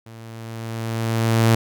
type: tone with level ramp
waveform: sawtooth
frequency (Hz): 113.5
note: A#2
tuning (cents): -46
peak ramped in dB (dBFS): -35 to -8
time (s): 0.06-1.55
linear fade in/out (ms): 5
effects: none